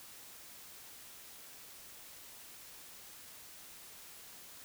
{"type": "silence", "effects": ["white hiss -53 dBFS RMS until 4.64 s"]}